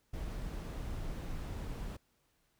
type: noise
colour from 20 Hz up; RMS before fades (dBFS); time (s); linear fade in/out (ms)
brown; -40; 0.13-1.97; 10
effects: pink hiss -75 dBFS RMS until 2.59 s